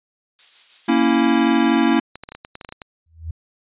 violet noise with tremolo, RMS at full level -32 dBFS, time 0.39-1.62 s, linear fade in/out 0 ms, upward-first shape sine, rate 6.3 Hz, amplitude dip 40%
square chord, A# diminished, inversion none, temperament equal, 233.1 / 277.2 / 329.6 Hz, A#3 / C#4 / E4, 0 / 0 / 0 cents, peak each -19 dBFS, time 0.88-2 s, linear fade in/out 10 ms
clicks, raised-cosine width 0.3 ms, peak -19 dBFS, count 12, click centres 2.156 / 2.236 / 2.289 / 2.32 / 2.35 / 2.449 / 2.554 / 2.612 / 2.648 / 2.69 / 2.724 / 2.818 s
sine tone with exponential growth, 81.3 Hz, E2, 23 cents flat, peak -22 dBFS, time 3.06-3.31 s, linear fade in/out 5 ms, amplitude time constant 53 ms
effects resampled to 8000 Hz

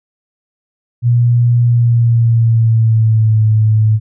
sine tone with pitch glide, 120 to 108.78 Hz, B2 to A2, -49 to -19 cents, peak -7 dBFS, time 1.02-4 s, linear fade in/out 50 ms, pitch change -170 cents, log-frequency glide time 1.62-3.44 s, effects none

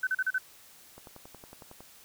sine tone bursts, 1520 Hz, F#6, 46 cents sharp, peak -25 dBFS, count 5, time 0.03-0.383 s, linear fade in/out 5 ms, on 41 ms, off 37 ms
click train, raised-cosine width 1 ms, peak -33 dBFS, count 10, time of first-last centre 0.98-1.806 s, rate 10.9 Hz
effects white hiss -55 dBFS RMS until 2.04 s

